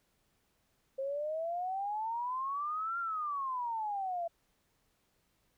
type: exponential two-way sweep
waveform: sine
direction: up then down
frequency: 530 to 1396.9 to 667 Hz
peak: -33 dBFS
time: 0.98-4.28 s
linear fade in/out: 10 ms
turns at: 2.99 s
effects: pink hiss -75 dBFS RMS until 5.57 s